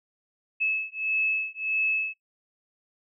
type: beating tone pair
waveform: sine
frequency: 2597 / 2598.6 Hz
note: E7 / E7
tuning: -26 / -25 cents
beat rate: 1.6 Hz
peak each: -28 dBFS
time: 0.6-2.14 s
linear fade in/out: 20 ms
effects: noise-tail reverb RT60 0.1 s tail -17 dB re dry